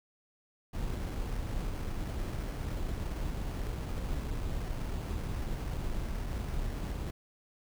brown noise with sample-and-hold, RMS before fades -35 dBFS, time 0.73-7.11 s, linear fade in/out 10 ms, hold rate 3675 Hz, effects none

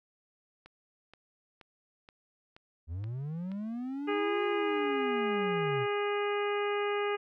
click train, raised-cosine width 0.3 ms, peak -35 dBFS, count 7, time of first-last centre 0.66-3.517 s, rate 2.1 Hz
triangle linear two-way sweep, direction up then down, 75.7 to 361.2 to 118 Hz, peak -32 dBFS, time 2.87-5.87 s, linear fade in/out 50 ms, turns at 4.44 s
harmonic tone, 410.2 Hz, G#4, 21 cents flat, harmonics 1 / 2 / 3 / 4 / 5 / 6 / 7, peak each -30 / -38 / -37 / -42 / -41 / -43 / -45 dBFS, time 4.07-7.17 s, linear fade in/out 20 ms
effects none

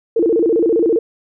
sine tone with vibrato, 392 Hz, G4, in tune, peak -11 dBFS, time 0.16-0.99 s, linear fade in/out 5 ms, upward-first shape square, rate 15 Hz, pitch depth 260 cents each way, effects none

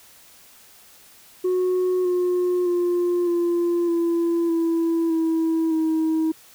sine tone with pitch steps, 366 / 358.9 / 351.9 / 345.1 / 338.3 / 331.8 / 325.3 / 319 Hz, F#4 / F4 / F4 / F4 / E4 / E4 / E4 / D#4, -19 / +47 / +13 / -21 / +45 / +11 / -23 / +43 cents, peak -16 dBFS, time 1.44-6.32 s, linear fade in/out 10 ms, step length 610 ms, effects tanh soft clip ceiling -17 dBFS + white hiss -50 dBFS RMS until 6.54 s

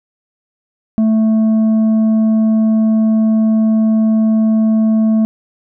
sine tone with tanh clipping, 220 Hz, A3, in tune, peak -10 dBFS, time 0.98-5.25 s, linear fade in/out 0 ms, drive 5 dB, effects none

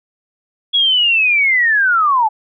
sine linear sweep, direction down, 3367 to 830.6 Hz, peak -10 dBFS, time 0.73-2.29 s, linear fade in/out 20 ms, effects none

